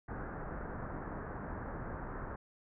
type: low-pass noise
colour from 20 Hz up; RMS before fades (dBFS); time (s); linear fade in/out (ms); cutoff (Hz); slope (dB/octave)
pink; -42; 0.08-2.36; 5; 1700; 48
effects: none